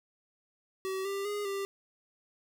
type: tone with pitch steps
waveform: square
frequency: 381 / 395.5 / 412.5 / 394.8 Hz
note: G4 / G4 / G#4 / G4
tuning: -49 / +15 / -12 / +12 cents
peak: -33 dBFS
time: 0.85-1.65 s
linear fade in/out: 0 ms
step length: 200 ms
effects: none